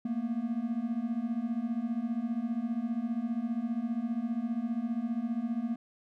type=beating tone pair; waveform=triangle; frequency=223.6 / 238.6 Hz; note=A3 / A#3; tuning=+28 / +41 cents; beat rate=15 Hz; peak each=-32 / -30 dBFS; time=0.05-5.76 s; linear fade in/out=5 ms; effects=none